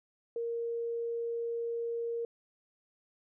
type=tone; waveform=sine; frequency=466.2 Hz; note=A#4; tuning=in tune; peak=-32 dBFS; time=0.36-2.25 s; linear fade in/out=2 ms; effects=none